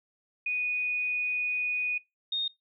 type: tone pair in turn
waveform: sine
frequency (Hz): 2476 / 3695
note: D#7 / A#7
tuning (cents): -9 / -16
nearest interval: perfect fifth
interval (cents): 693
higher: second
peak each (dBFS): -27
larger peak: neither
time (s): 0.46-1.98 / 2.32-2.48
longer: first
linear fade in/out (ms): 5
effects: noise-tail reverb RT60 0.2 s tail -23 dB re dry